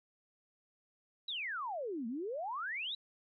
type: exponential two-way sweep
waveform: sine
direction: down then up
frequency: 4002 to 217.7 to 4002 Hz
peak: -36 dBFS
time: 1.28-2.95 s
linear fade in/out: 5 ms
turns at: 2.07 s
effects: MP3 48 kbps